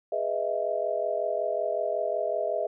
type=chord; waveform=sine; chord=E major seventh; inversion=first; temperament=equal with one note detuned; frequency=415.3 / 493.9 / 622.3 / 667.7 Hz; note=G#4 / B4 / D#5 / E5; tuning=0 / 0 / 0 / +22 cents; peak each=-34 / -34 / -29 / -30 dBFS; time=0.12-2.67 s; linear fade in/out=5 ms; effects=none